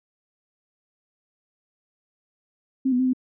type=tone with pitch steps; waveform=sine; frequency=264 / 247.9 / 258.1 / 255.7 Hz; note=C4 / B3 / C4 / C4; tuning=+16 / +7 / -23 / -40 cents; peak=-18 dBFS; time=2.85-3.134 s; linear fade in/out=10 ms; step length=71 ms; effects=none